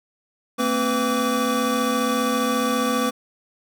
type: tone cluster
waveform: square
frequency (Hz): 227.8 / 262.6 / 498.8 / 1152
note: A#3 / C4 / B4 / D6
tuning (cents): -40 / +6 / +17 / -34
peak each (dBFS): -26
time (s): 0.58-3.11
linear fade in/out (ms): 20
effects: none

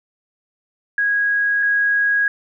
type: tone pair in turn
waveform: sine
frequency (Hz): 1650 / 1650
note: G#6 / G#6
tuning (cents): -12 / -12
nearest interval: unison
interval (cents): 0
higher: neither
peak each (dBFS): -15 / -14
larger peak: second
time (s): 0.98-1.63 / 1.63-2.28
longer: neither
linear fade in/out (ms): 2
effects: none

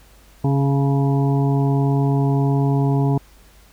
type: harmonic tone with a mistuned harmonic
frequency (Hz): 138.59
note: C#3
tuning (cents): 0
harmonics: 1 / 2 / 3 / 5 / 6 / 7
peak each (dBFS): -16 / -22 / -26 / -30 / -32 / -33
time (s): 0.44-3.18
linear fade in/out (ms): 5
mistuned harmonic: 6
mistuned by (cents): +39
effects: added 50 Hz sine -48 dBFS peak until 3.72 s + pink hiss -52 dBFS RMS until 3.72 s

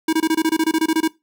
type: tone bursts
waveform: square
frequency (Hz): 320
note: D#4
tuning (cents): +49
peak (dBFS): -15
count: 14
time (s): 0.08-1.078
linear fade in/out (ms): 5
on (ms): 49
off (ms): 24
effects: noise-tail reverb RT60 0.2 s tail -20 dB re dry

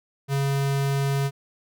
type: tone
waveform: square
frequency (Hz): 138.59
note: C#3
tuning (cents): 0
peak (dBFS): -22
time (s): 0.28-1.31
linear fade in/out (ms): 50
effects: none

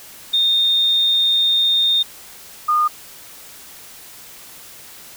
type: tone pair in turn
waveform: sine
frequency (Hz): 3658 / 1220.7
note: A#7 / D#6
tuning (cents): -33 / -33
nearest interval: octave + perfect fifth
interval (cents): 1900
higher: first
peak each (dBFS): -13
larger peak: neither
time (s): 0.33-2.03 / 2.68-2.88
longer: first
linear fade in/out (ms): 10
effects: white hiss -40 dBFS RMS until 5.16 s

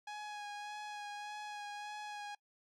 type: tone with vibrato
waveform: sawtooth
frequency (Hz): 832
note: G#5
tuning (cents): +3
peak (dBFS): -39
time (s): 0.07-2.35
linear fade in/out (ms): 5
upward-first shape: sine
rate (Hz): 1.7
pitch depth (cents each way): 18
effects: noise-tail reverb RT60 0.1 s tail -23 dB re dry + low-pass 6000 Hz 12 dB/octave

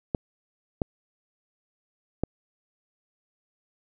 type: clicks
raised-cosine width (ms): 2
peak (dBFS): -11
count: 3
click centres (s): 0.148 / 0.818 / 2.236
effects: none

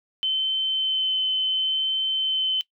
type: tone with vibrato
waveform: sine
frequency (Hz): 3068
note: G7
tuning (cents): -38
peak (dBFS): -21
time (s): 0.23-2.61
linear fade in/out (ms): 0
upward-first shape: sine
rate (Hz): 0.7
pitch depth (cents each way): 8
effects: noise-tail reverb RT60 0.1 s tail -19 dB re dry

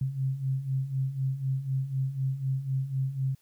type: beating tone pair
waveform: sine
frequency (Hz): 130.81 / 134.81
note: C3 / C#3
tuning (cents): 0 / -48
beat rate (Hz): 4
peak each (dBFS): -33 / -28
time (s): 0.01-3.35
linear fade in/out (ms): 5
effects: white hiss -68 dBFS RMS until 3.41 s

